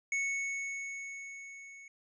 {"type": "tone with level ramp", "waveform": "square", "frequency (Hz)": 2211, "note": "C#7", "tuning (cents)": -5, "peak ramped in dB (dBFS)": [-30, -50], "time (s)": [0.12, 1.88], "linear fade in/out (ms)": 2, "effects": ["resampled to 16000 Hz"]}